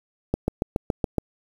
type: click train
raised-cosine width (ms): 2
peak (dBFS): -8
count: 7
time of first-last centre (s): 0.34-1.183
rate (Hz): 7.12
effects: 7-bit